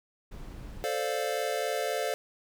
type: noise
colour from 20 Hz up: brown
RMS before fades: -42 dBFS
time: 0.31-0.85 s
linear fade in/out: 10 ms
type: chord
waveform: square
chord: D minor seventh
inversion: second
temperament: equal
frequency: 440 / 523.3 / 587.3 / 698.5 Hz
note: A4 / C5 / D5 / F5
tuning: 0 / 0 / 0 / 0 cents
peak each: -35 dBFS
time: 0.84-2.14 s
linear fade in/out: 0 ms
effects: none